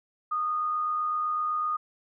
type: tone with amplitude modulation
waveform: sine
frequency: 1232 Hz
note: D#6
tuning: 17 cents flat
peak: -24 dBFS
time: 0.31-1.77 s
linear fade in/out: 10 ms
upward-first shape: sine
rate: 87.9 Hz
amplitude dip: 30%
effects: none